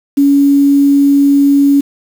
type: tone with quantisation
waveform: sine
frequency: 281.2 Hz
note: C#4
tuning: 25 cents sharp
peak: -5 dBFS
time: 0.17-1.81 s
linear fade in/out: 10 ms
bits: 5
effects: none